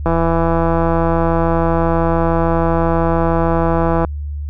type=click train; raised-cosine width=1 ms; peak=-3 dBFS; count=663; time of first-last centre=0.06-4.048 s; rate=166 Hz; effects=added 73 Hz sine -21 dBFS peak until 4.49 s